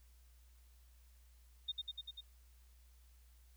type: tone with echo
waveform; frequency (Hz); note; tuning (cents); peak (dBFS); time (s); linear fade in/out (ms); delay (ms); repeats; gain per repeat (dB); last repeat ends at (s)
sine; 3669; A#7; -28; -36; 1.68-1.72; 10; 98; 5; -2; 2.21
effects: added 60 Hz sine -61 dBFS peak until 3.56 s + white hiss -73 dBFS RMS until 3.56 s